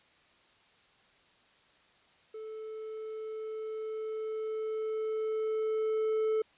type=tone with level ramp; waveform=triangle; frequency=437 Hz; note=A4; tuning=12 cents flat; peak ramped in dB=-38 to -24 dBFS; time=2.34-6.42 s; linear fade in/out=5 ms; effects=white hiss -64 dBFS RMS until 6.57 s + resampled to 8000 Hz